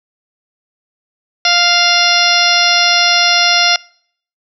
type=harmonic tone with a mistuned harmonic; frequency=698.5 Hz; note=F5; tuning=in tune; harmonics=1 / 2 / 3 / 4 / 5 / 6 / 7 / 8; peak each=-17 / -17 / -17 / -17 / -17 / -17 / -17 / -17 dBFS; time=1.45-3.76 s; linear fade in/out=2 ms; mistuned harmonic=7; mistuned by=+57 cents; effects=noise-tail reverb RT60 0.6 s tail -25 dB re dry